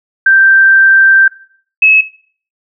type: tone pair in turn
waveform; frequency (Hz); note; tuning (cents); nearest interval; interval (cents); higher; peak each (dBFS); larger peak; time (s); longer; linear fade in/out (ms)
sine; 1568 / 2582; G6 / E7; 0 / -37; major sixth; 863; second; -3; neither; 0.26-1.28 / 1.82-2.01; first; 5
effects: noise-tail reverb RT60 0.5 s tail -18 dB re dry

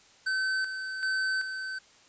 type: tone with tremolo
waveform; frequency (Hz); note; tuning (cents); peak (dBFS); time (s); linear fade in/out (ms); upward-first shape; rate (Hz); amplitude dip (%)
square; 1533; G6; -39; -27; 0.26-1.79; 10; square; 1.3; 55
effects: white hiss -58 dBFS RMS until 2.08 s + resampled to 16000 Hz

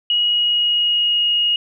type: tone with pitch glide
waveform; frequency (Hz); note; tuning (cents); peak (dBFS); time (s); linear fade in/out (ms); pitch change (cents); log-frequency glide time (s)
sine; 2900 to 2873; F#7 to F7; -35 to +48; -14; 0.1-1.56; 2; -17; 0.22-1.27
effects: none

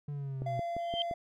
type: exponential sweep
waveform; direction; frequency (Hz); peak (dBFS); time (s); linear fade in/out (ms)
triangle; down; 146.83 to 123.47; -33; 0.08-0.6; 5
type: click train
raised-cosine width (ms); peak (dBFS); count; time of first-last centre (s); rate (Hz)
2; -27; 5; 0.42-1.112; 5.78
type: tone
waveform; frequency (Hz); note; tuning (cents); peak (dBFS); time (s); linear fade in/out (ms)
triangle; 685; F5; -34; -31; 0.46-1.14; 5
type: tone with exponential growth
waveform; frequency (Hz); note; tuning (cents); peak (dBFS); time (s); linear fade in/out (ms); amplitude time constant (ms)
sine; 3136; G7; 0; -27; 0.79-1.02; 1; 49
effects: none

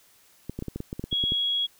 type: clicks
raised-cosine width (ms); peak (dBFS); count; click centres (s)
3; -19; 12; 0.496 / 0.59 / 0.624 / 0.683 / 0.76 / 0.804 / 0.929 / 0.995 / 1.04 / 1.128 / 1.239 / 1.321
type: tone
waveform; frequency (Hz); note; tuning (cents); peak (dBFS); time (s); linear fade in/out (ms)
sine; 3322; G#7; 0; -23; 1.11-1.67; 20
effects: white hiss -59 dBFS RMS until 1.79 s

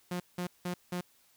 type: tone bursts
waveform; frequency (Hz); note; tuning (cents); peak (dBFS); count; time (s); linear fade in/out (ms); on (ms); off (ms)
sawtooth; 178.2; F3; +35; -29; 4; 0.11-1.01; 5; 90; 180
effects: white hiss -66 dBFS RMS until 1.36 s

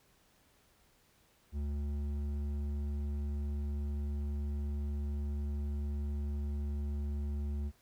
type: tone with hard clipping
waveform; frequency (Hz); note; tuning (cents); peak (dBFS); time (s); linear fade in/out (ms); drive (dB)
sine; 72.2; D2; -29; -35; 1.52-7.72; 50; 8
effects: pink hiss -68 dBFS RMS until 7.81 s

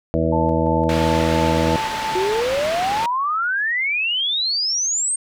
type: harmonic tone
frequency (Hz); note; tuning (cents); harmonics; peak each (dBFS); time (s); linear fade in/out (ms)
81; E2; -30; 1 / 2 / 3 / 4 / 6 / 7 / 8; -24 / -23 / -25 / -23 / -23 / -25 / -26; 0.14-1.76; 0
type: tone with tremolo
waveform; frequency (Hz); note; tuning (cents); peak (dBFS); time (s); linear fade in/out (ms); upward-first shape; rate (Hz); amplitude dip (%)
sine; 880; A5; 0; -21; 0.32-2.41; 10; square; 2.9; 35
type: low-pass noise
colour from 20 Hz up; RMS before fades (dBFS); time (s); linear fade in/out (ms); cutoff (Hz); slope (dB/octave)
white; -28; 0.89-3.06; 2; 3000; 12
type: exponential sweep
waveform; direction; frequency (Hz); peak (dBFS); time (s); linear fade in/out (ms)
sine; up; 359.1 to 8660; -18; 2.15-5.16; 5
effects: none

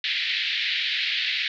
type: band-pass noise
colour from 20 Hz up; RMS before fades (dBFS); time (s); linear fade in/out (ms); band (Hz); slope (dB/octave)
white; -26; 0.04-1.48; 2; 1800 to 4100; 48
effects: none

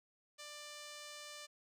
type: tone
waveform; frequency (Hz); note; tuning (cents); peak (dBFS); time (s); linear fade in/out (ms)
5% pulse; 592; D5; +14; -37; 0.38-1.47; 20
effects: resampled to 32000 Hz

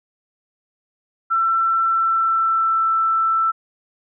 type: tone with pitch glide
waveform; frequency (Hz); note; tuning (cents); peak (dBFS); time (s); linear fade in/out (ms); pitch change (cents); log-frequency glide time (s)
sine; 1342 to 1328.9; E6 to E6; +31 to +14; -15; 1.3-3.52; 20; -17; 1.87-2.91
effects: none

